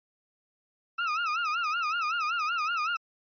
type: tone with vibrato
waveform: 35% pulse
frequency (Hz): 1312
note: E6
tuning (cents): -9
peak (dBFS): -25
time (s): 0.98-2.97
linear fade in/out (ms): 10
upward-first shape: sine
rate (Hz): 5.3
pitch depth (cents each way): 140
effects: resampled to 11025 Hz